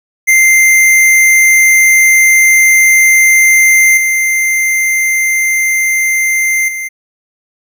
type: tone with level steps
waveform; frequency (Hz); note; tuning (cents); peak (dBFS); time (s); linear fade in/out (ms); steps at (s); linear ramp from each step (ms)
square; 2089; C7; -3; -5 / -10 / -18; 0.27-6.89; 20; 3.97 / 6.68; 5
effects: none